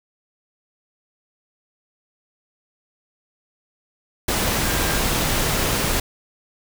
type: tone in noise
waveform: sine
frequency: 1600 Hz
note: G6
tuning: 35 cents sharp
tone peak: -31 dBFS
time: 4.64-5 s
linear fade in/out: 5 ms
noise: pink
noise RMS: -21 dBFS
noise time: 4.28-6 s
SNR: -13 dB
effects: none